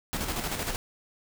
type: noise with tremolo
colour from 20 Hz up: pink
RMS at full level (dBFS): -30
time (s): 0.13-0.76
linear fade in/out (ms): 0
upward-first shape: square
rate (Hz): 13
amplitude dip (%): 45
effects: none